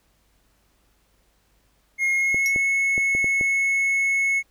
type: tone with pitch glide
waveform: triangle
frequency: 2148 to 2192 Hz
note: C7 to C#7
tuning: +45 to -20 cents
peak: -17 dBFS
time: 1.98-4.43 s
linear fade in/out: 50 ms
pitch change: +35 cents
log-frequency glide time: 2.14-2.51 s
type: clicks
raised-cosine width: 2 ms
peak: -18 dBFS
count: 6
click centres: 2.345 / 2.561 / 2.979 / 3.15 / 3.244 / 3.411 s
type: tone with exponential decay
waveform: 35% pulse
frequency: 5680 Hz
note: F8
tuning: 28 cents sharp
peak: -20 dBFS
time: 2.46-2.55 s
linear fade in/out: 0 ms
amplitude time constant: 19 ms
effects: added 50 Hz sine -65 dBFS peak until 4.5 s + pink hiss -65 dBFS RMS until 4.5 s